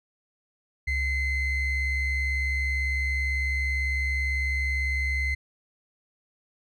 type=ring-modulated tone; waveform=triangle; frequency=1063 Hz; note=C6; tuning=27 cents sharp; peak=-19 dBFS; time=0.87-5.35 s; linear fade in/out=10 ms; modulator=994 Hz; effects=none